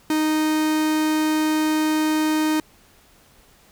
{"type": "tone", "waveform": "45% pulse", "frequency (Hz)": 310, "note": "D#4", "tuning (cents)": -6, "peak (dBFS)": -18, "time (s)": [0.1, 2.6], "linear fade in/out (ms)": 2, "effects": ["pink hiss -54 dBFS RMS until 3.71 s"]}